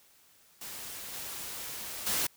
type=noise with level steps; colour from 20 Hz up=white; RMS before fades=-42 / -40 / -30 dBFS; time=0.61-2.27 s; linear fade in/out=5 ms; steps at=1.13 / 2.06 s; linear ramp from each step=10 ms; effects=white hiss -62 dBFS RMS until 2.36 s